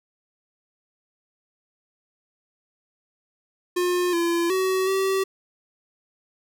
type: tone with pitch steps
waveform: square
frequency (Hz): 356.9 / 340.4 / 376.6 / 384.7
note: F4 / F4 / F#4 / G4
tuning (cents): +38 / -44 / +31 / -33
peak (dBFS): -21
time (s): 3.76-5.24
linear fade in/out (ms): 10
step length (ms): 370
effects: none

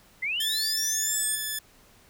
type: linear sweep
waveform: sine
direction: up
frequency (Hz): 1983 to 8870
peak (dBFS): -26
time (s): 0.22-1.36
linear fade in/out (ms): 10
type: tone with pitch glide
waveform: 5% pulse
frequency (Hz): 1760 to 1732.8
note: A6 to A6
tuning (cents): 0 to -27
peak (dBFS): -19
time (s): 0.4-1.59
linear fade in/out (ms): 5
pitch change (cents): -27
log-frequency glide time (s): 1-1.25
effects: pink hiss -57 dBFS RMS until 2.09 s

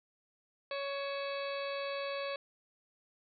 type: harmonic tone with a mistuned harmonic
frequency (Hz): 558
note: C#5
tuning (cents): +11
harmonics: 1 / 2 / 3 / 4 / 5 / 6 / 7 / 8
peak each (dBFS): -37 / -43 / -47 / -49 / -46 / -51 / -49 / -50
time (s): 0.71-2.36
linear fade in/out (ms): 2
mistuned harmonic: 5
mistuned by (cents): -120
effects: none

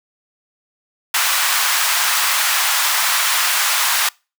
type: high-pass noise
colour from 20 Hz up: pink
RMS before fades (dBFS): -17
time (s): 1.14-4.09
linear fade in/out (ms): 5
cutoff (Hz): 960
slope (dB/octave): 24
effects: noise-tail reverb RT60 0.3 s tail -26 dB re dry

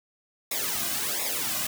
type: noise with flanger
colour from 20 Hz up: white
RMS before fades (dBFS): -29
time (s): 0.51-1.67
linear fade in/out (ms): 5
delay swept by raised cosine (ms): 0.66 to 2.26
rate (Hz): 1.4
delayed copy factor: -0.9
effects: none

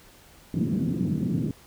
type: band-pass noise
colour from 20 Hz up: pink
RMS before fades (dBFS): -26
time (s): 0.54-1.51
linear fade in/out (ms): 2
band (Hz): 140 to 260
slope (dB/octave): 24
effects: pink hiss -53 dBFS RMS until 1.66 s

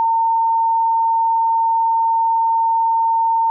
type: tone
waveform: sine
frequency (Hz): 909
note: A#5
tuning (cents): -44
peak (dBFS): -13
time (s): 0-3.5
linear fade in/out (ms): 0
effects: none

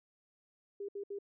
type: tone bursts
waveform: sine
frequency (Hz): 402.2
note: G4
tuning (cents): +44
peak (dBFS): -38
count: 3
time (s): 0.8-1.188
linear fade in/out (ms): 5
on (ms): 86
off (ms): 65
effects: none

